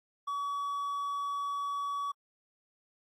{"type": "tone", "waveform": "triangle", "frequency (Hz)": 1135, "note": "C#6", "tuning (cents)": 41, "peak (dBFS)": -30, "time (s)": [0.27, 2.12], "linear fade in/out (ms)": 10, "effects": ["AAC 64 kbps"]}